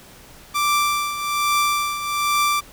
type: tone with tremolo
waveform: sawtooth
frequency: 1174.7 Hz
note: D6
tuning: in tune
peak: -12 dBFS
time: 0.54-2.61 s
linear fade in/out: 20 ms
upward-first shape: triangle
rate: 1.2 Hz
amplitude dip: 70%
effects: pink hiss -45 dBFS RMS until 2.72 s

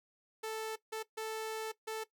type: tone bursts at uneven times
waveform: sawtooth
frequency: 440 Hz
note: A4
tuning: in tune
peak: -33 dBFS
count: 4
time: 0.43-0.76 / 0.92-1.03 / 1.17-1.72 / 1.87-2.04 s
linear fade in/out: 10 ms
effects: noise-tail reverb RT60 0.1 s tail -17 dB re dry

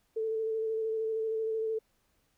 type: tone with vibrato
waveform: sine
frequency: 442.8 Hz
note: A4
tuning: 11 cents sharp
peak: -29 dBFS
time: 0.16-1.79 s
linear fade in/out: 10 ms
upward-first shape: square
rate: 13 Hz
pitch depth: 15 cents each way
effects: pink hiss -73 dBFS RMS until 2.37 s

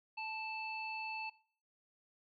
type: harmonic tone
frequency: 880 Hz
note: A5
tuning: in tune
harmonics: 1 / 3 / 5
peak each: -43 / -42 / -52 dBFS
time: 0.17-1.3 s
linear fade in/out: 10 ms
effects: noise-tail reverb RT60 0.5 s tail -20 dB re dry + AAC 48 kbps

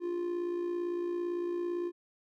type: tone with amplitude modulation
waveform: triangle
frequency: 349.2 Hz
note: F4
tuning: in tune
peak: -27 dBFS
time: 0-1.92 s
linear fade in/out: 50 ms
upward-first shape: sine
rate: 57.8 Hz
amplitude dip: 50%
effects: none

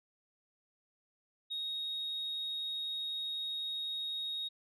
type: tone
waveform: sine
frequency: 3752 Hz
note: A#7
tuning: 11 cents sharp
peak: -34 dBFS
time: 1.5-4.49 s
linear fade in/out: 20 ms
effects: tanh soft clip ceiling -32 dBFS

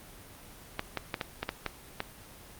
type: clicks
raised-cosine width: 0.3 ms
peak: -14 dBFS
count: 8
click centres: 0.794 / 0.973 / 1.142 / 1.212 / 1.43 / 1.491 / 1.663 / 2.004 s
effects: pink hiss -50 dBFS RMS until 2.59 s + Opus 24 kbps

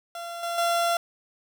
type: tone with level steps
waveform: 30% pulse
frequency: 685 Hz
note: F5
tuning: 34 cents flat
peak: -31 / -25 / -19 dBFS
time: 0.15-0.97 s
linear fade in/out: 2 ms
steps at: 0.43 / 0.58 s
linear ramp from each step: 2 ms
effects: none

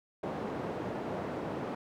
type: band-pass noise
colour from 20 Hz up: white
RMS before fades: -37 dBFS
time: 0.23-1.75 s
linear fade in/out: 5 ms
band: 130 to 600 Hz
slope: 12 dB/octave
effects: none

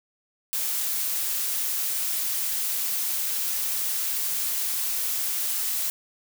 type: noise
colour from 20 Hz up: blue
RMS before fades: -27 dBFS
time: 0.53-5.9 s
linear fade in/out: 0 ms
effects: none

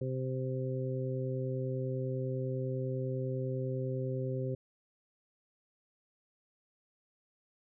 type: harmonic tone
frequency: 130 Hz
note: C3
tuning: 11 cents flat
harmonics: 1 / 2 / 3 / 4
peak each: -34 / -42 / -39 / -40 dBFS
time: 0.01-4.55 s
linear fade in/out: 5 ms
effects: none

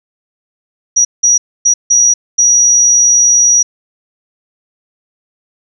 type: tone bursts at uneven times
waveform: sine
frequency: 5790 Hz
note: F#8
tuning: 38 cents flat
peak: -5 dBFS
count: 5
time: 0.96-1.05 / 1.23-1.38 / 1.65-1.74 / 1.9-2.14 / 2.38-3.63 s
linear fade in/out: 10 ms
effects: none

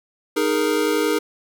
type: chord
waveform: square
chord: D# suspended fourth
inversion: none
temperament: equal with one note detuned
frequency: 309.5 / 415.3 / 466.2 Hz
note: D#4 / G#4 / A#4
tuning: -9 / 0 / 0 cents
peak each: -23 dBFS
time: 0.36-1.19 s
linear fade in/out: 10 ms
effects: none

